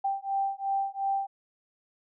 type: beating tone pair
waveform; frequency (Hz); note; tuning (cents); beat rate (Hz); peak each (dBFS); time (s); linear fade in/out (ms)
sine; 784 / 786.8; G5 / G5; 0 / +6; 2.8; -30; 0.04-1.27; 10
effects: none